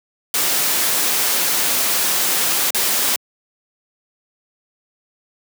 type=noise with dropouts; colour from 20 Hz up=white; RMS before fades=-18 dBFS; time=0.34-3.16 s; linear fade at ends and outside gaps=1 ms; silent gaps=2.705-2.747 s; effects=high-pass 200 Hz 12 dB/octave